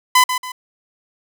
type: tone with echo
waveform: sawtooth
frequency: 1009 Hz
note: B5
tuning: 37 cents sharp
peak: -5 dBFS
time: 0.15-0.24 s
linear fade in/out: 5 ms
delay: 140 ms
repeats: 2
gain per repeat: -9 dB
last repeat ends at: 0.52 s
effects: none